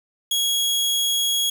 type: tone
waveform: sawtooth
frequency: 3318 Hz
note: G#7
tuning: 2 cents flat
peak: -16 dBFS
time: 0.31-1.5 s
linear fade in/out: 5 ms
effects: 7-bit